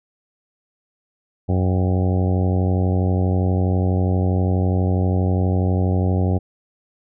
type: harmonic tone with a mistuned harmonic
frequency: 92.3 Hz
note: F#2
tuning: 4 cents flat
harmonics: 1 / 2 / 3 / 4 / 5 / 6 / 7 / 8 / 9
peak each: -17 / -23 / -27 / -29 / -31 / -33 / -34 / -35 / -36 dBFS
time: 1.48-6.39 s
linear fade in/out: 20 ms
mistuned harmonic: 9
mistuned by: -71 cents
effects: none